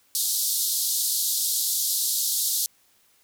white band-pass noise, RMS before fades -25 dBFS, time 0.15-2.66 s, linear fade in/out 0 ms, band 3700 to 15000 Hz, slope 48 dB/octave, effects white hiss -62 dBFS RMS until 3.23 s

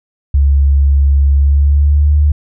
sine tone with pitch glide, 69.8 to 73.95 Hz, C#2 to D2, +13 to +13 cents, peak -6 dBFS, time 0.34-2.32 s, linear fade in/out 5 ms, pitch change +100 cents, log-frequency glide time 1.35-2.15 s, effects none

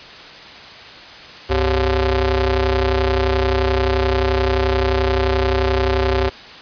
sawtooth ring-modulated tone, 160.5 Hz, E3, 46 cents flat, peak -8 dBFS, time 1.49-6.3 s, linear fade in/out 20 ms, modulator 225 Hz, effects white hiss -37 dBFS RMS until 6.61 s + resampled to 11025 Hz

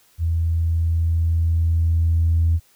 sine tone with level ramp, 82.7 Hz, E2, 6 cents sharp, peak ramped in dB -17 to -13 dBFS, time 0.18-2.6 s, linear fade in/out 50 ms, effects tanh soft clip ceiling -10 dBFS + white hiss -57 dBFS RMS until 2.75 s

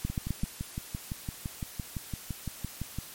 two click trains, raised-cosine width 5 ms, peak -17 / -21 dBFS, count 4 / 18, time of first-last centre 0.05-0.435 / 0.1-2.986 s, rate 7.8 / 5.89 Hz, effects white hiss -46 dBFS RMS until 3.14 s + MP3 64 kbps

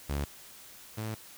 sawtooth tone pair in turn, 71.3 / 109.19 Hz, C#2 / A2, +49 / -13 cents, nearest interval perfect fifth, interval 738 cents, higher second, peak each -26 / -30 dBFS, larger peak first, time 0.09-0.25 / 0.97-1.15 s, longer second, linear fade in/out 10 ms, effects white hiss -51 dBFS RMS until 1.37 s

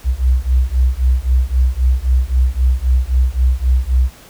sine beating tone pair, 61.6 / 65.4 Hz, B1 / C2, -4 / 0 cents, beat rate 3.8 Hz, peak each -14 dBFS, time 0.04-4.11 s, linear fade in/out 50 ms, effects pink hiss -42 dBFS RMS until 4.29 s

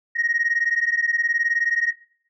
sine beating tone pair, 1864.7 / 1883.7 Hz, A#6 / A#6, 0 / +18 cents, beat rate 19 Hz, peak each -21 dBFS, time 0.15-1.93 s, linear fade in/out 20 ms, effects noise-tail reverb RT60 0.6 s tail -20 dB re dry + tanh soft clip ceiling -13 dBFS

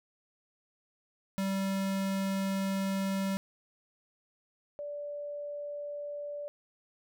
square / sine tone pair in turn, 194 / 582.4 Hz, G3 / D5, -18 / -15 cents, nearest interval octave + perfect fifth, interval 1903 cents, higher second, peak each -30 / -36 dBFS, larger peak first, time 1.38-3.37 / 4.79-6.48 s, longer first, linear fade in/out 0 ms, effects none

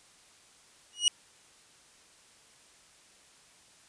sawtooth tone with exponential growth, 2900 Hz, F#7, 35 cents flat, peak -14 dBFS, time 0.93-1.08 s, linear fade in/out 1 ms, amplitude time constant 31 ms, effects white hiss -59 dBFS RMS until 3.88 s + resampled to 22050 Hz

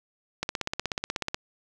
click train, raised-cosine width 0.2 ms, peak -11 dBFS, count 16, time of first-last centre 0.43-1.345 s, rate 16.4 Hz, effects none

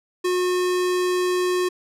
square tone, 362.1 Hz, F#4, 37 cents flat, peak -20 dBFS, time 0.24-1.69 s, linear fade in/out 10 ms, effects low-pass 12000 Hz 12 dB/octave

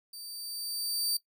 sawtooth tone with level ramp, 4637 Hz, D8, 23 cents flat, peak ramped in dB -40 to -24 dBFS, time 0.13-1.17 s, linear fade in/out 5 ms, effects noise-tail reverb RT60 0.1 s tail -17 dB re dry

